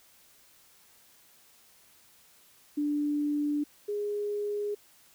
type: tone pair in turn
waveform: sine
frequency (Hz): 293.7 / 413.3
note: D4 / G#4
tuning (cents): 0 / -8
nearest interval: tritone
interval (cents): 592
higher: second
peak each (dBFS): -26 / -29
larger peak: first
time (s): 2.77-3.64 / 3.88-4.75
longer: neither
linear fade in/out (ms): 10
effects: white hiss -60 dBFS RMS until 5.14 s